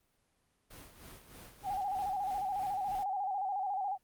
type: noise with tremolo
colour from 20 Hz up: pink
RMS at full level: -50 dBFS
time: 0.7-3.04 s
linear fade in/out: 10 ms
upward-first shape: sine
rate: 3.2 Hz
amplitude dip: 60%
type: tone with vibrato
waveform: sine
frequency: 784 Hz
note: G5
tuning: in tune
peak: -32 dBFS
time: 1.63-3.98 s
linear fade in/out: 50 ms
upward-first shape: square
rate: 14 Hz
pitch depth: 67 cents each way
effects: pink hiss -75 dBFS RMS until 4.03 s + Opus 32 kbps